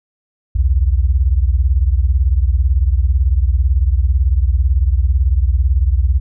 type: beating tone pair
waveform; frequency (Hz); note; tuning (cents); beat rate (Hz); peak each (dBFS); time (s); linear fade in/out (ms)
sine; 60.5 / 78.5; B1 / D#2; -35 / +16; 18; -12 / -15; 0.55-6.2; 10
effects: none